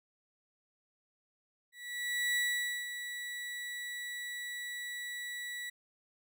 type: tone with ADSR envelope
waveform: 35% pulse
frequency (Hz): 1950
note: B6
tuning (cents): -23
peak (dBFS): -27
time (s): 1.72-5.7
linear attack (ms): 640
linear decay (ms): 500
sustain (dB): -10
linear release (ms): 8
effects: none